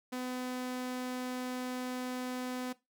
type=tone; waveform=sawtooth; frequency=252.2 Hz; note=B3; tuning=36 cents sharp; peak=-32 dBFS; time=0.12-2.73 s; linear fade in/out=10 ms; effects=noise-tail reverb RT60 0.2 s tail -17 dB re dry